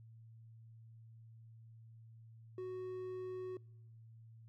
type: tone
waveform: triangle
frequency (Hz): 370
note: F#4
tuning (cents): 0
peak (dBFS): -39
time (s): 2.58-3.57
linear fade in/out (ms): 2
effects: noise-tail reverb RT60 1.0 s tail -26 dB re dry + added 113 Hz sine -55 dBFS peak until 4.48 s